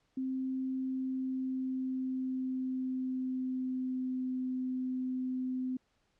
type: tone with pitch glide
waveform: sine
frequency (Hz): 261.6 to 256.2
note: C4 to C4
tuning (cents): 0 to -36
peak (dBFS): -32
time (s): 0.17-5.77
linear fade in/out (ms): 5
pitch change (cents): -36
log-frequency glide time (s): 0.73-4.34
effects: pink hiss -75 dBFS RMS until 6.19 s + low-pass 6000 Hz 12 dB/octave